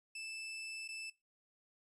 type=tone with dropouts; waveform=sawtooth; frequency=2637 Hz; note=E7; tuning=in tune; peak=-40 dBFS; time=0.15-1.1 s; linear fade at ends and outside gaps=5 ms; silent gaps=0.878-0.887 s; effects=noise-tail reverb RT60 0.2 s tail -18 dB re dry + resampled to 24000 Hz